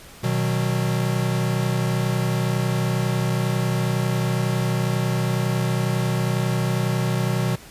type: chord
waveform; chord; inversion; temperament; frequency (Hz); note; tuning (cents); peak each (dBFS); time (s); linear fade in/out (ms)
square; B major; none; equal with one note detuned; 123.47 / 155.56 / 185.53; B2 / D#3 / F#3; 0 / 0 / +5; -23 / -27 / -27; 0.23-7.56; 10
effects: pink hiss -44 dBFS RMS until 7.7 s + resampled to 32000 Hz